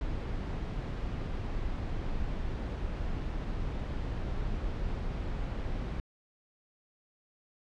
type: noise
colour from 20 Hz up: brown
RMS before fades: -34 dBFS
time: 0.01-6 s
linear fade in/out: 2 ms
effects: low-pass 4000 Hz 12 dB/octave